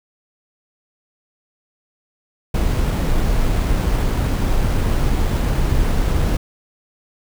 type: noise with sample-and-hold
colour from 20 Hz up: brown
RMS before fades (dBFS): -17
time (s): 2.54-6.37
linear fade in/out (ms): 5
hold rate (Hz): 11025
effects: none